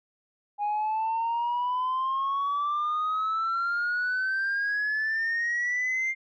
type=exponential sweep; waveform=sine; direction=up; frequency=820 to 2112 Hz; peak=-23 dBFS; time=0.58-6.15 s; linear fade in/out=50 ms; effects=tanh soft clip ceiling -23 dBFS